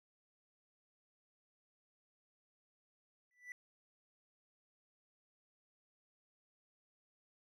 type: tone with exponential growth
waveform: triangle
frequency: 1975.5 Hz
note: B6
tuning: in tune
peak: -40 dBFS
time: 3.31-3.52 s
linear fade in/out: 1 ms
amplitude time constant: 44 ms
effects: none